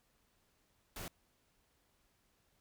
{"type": "noise", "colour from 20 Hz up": "pink", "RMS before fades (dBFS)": -45, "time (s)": [0.96, 1.08], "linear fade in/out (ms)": 2, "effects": ["pink hiss -75 dBFS RMS until 2.6 s"]}